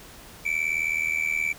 triangle tone with amplitude modulation, 2315 Hz, D7, 25 cents flat, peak -18 dBFS, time 0.45-1.53 s, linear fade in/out 10 ms, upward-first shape sine, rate 79.1 Hz, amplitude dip 85%, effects pink hiss -46 dBFS RMS until 1.58 s

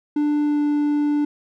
triangle tone with pitch glide, 295.7 to 294 Hz, D4 to D4, +12 to +2 cents, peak -15 dBFS, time 0.16-1.25 s, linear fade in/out 5 ms, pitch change -10 cents, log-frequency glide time 0.44-0.6 s, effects none

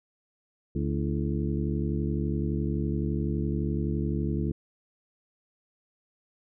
harmonic tone with a mistuned harmonic, 71.8 Hz, D2, 39 cents flat, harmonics 1 / 2 / 3 / 4 / 5 / 6, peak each -31 / -30 / -32 / -37 / -34 / -40 dBFS, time 0.75-4.52 s, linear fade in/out 5 ms, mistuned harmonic 5, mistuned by -110 cents, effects none

